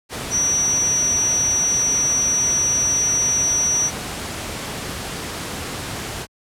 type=tone in noise; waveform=sine; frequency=5850 Hz; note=F#8; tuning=21 cents flat; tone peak=-16 dBFS; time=0.3-3.91 s; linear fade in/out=50 ms; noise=pink; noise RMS=-28 dBFS; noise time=0.09-6.27 s; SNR=+9 dB; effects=high-pass 60 Hz 12 dB/octave + low-pass 11000 Hz 12 dB/octave